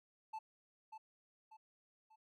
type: tone with echo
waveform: triangle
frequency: 877 Hz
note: A5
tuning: 6 cents flat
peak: -40 dBFS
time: 0.33-0.39 s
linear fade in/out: 10 ms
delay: 590 ms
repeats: 3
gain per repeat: -7 dB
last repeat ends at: 2.16 s
effects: none